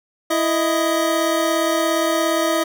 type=tone pair together; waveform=25% pulse; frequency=330.6 / 624 Hz; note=E4 / D#5; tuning=+5 / +5 cents; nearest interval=major seventh; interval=1100 cents; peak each=-16 / -16 dBFS; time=0.3-2.64 s; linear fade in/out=10 ms; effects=none